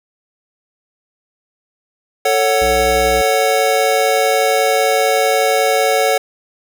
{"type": "chord", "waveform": "square", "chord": "F# minor", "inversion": "first", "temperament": "just", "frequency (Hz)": [444, 555, 740], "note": ["A4", "C#5", "F#5"], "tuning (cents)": [16, 2, 0], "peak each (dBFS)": [-18, -17, -17], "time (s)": [2.25, 6.18], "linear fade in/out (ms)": 5}
{"type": "harmonic tone", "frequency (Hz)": 61.8, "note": "B1", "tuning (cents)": 2, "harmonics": [1, 3, 5, 7], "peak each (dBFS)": [-23, -31, -31, -33], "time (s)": [2.61, 3.22], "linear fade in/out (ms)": 10}
{"effects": []}